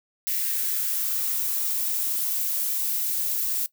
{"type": "noise with high-pass filter sweep", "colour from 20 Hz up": "violet", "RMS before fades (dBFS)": -26, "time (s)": [0.27, 3.66], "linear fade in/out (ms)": 0, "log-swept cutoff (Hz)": [1900, 320], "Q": 2.4, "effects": ["noise-tail reverb RT60 0.1 s tail -19 dB re dry"]}